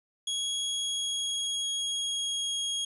sawtooth tone with pitch glide, 3322 to 3282 Hz, G#7 to G#7, 0 to -21 cents, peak -26 dBFS, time 0.27-2.85 s, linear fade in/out 5 ms, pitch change -21 cents, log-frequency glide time 0.63-2.6 s, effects resampled to 24000 Hz + 11-bit

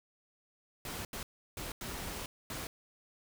pink noise bursts at uneven times, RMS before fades -41 dBFS, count 5, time 0.85-1.05 / 1.13-1.23 / 1.57-1.72 / 1.81-2.26 / 2.5-2.67 s, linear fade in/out 2 ms, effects none

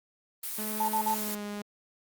blue noise, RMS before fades -35 dBFS, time 0.43-1.35 s, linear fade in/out 5 ms
sawtooth tone with pitch glide, 214.5 to 206.1 Hz, A3 to G#3, -44 to -13 cents, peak -31 dBFS, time 0.58-1.62 s, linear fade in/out 5 ms, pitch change -69 cents, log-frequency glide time 1.15-1.43 s
sine tone bursts, 882 Hz, A5, 4 cents sharp, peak -25 dBFS, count 3, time 0.8-1.145 s, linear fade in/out 5 ms, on 85 ms, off 45 ms
effects Opus 32 kbps

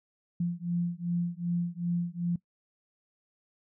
sine beating tone pair, 172 / 174.6 Hz, F3 / F3, -26 / 0 cents, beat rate 2.6 Hz, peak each -31 / -31 dBFS, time 0.4-2.36 s, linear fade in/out 5 ms, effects noise-tail reverb RT60 0.1 s tail -20 dB re dry

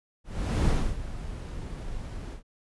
brown noise with ADSR envelope, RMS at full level -21 dBFS, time 0.24-2.43 s, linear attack 420 ms, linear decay 300 ms, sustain -15 dB, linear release 110 ms, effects resampled to 24000 Hz

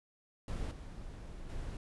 brown noise with level steps, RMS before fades -37 / -46 / -41 dBFS, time 0.48-1.77 s, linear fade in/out 2 ms, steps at 0.71 / 1.49 s, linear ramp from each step 5 ms, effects resampled to 24000 Hz

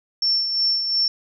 sine tone with tremolo, 5420 Hz, E8, 47 cents sharp, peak -16 dBFS, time 0.22-1.08 s, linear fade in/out 2 ms, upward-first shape sine, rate 2.8 Hz, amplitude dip 50%, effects none

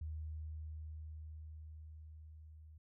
sine tone with level ramp, 77.78 Hz, D#2, in tune, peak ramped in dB -40 to -54 dBFS, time 0.01-2.78 s, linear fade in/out 5 ms, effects none

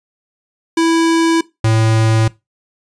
square tone pair in turn, 329.6 / 111.4 Hz, E4 / A2, 0 / +22 cents, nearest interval octave + perfect fifth, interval 1878 cents, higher first, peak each -11 dBFS, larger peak neither, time 0.77-1.41 / 1.64-2.28 s, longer neither, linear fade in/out 5 ms, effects noise-tail reverb RT60 0.2 s tail -19 dB re dry + resampled to 22050 Hz

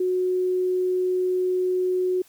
sine tone, 366.8 Hz, F#4, 15 cents flat, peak -20 dBFS, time 0-2.22 s, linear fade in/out 5 ms, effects white hiss -56 dBFS RMS until 2.28 s

